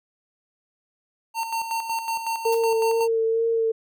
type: tone with tremolo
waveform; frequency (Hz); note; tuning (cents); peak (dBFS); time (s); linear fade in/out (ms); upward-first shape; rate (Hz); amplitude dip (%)
square; 909; A#5; -44; -24; 1.34-3.08; 50; square; 5.4; 55
type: tone with vibrato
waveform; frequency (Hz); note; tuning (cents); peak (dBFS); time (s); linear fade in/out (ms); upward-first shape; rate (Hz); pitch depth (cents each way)
sine; 453.4; A#4; -48; -19; 2.45-3.72; 10; sine; 2.2; 20
type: noise with exponential decay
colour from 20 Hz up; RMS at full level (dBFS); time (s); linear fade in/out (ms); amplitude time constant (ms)
blue; -33; 2.52-2.69; 5; 35
effects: none